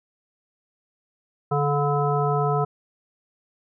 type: harmonic tone with a mistuned harmonic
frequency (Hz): 144.1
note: D3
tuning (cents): -33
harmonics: 1 / 3 / 5 / 7 / 9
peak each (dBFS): -23 / -25 / -26 / -30 / -28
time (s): 1.51-2.65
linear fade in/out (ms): 10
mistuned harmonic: 1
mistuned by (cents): +17
effects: none